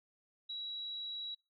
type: tone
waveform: sine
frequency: 3889 Hz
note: B7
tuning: 27 cents flat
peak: -39 dBFS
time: 0.49-1.35 s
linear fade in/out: 10 ms
effects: noise-tail reverb RT60 0.3 s tail -25 dB re dry